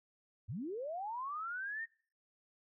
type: linear sweep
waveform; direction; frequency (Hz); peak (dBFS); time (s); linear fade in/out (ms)
sine; up; 82.41 to 1864.7; -38; 0.48-1.86; 20
effects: noise-tail reverb RT60 0.5 s tail -25 dB re dry